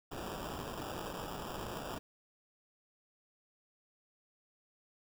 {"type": "noise with sample-and-hold", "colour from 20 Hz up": "blue", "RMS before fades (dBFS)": -42, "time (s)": [0.11, 1.99], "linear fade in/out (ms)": 10, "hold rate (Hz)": 2100, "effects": []}